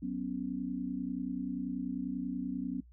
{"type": "chord", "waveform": "sine", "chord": "F# suspended fourth", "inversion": "none", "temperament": "equal", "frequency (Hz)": [185, 246.9, 277.2], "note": ["F#3", "B3", "C#4"], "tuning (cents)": [0, 0, 0], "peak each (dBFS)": [-39, -37, -37], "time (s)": [0.02, 2.81], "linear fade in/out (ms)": 10, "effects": ["noise-tail reverb RT60 0.1 s tail -19 dB re dry", "added 60 Hz sine -54 dBFS peak until 2.92 s"]}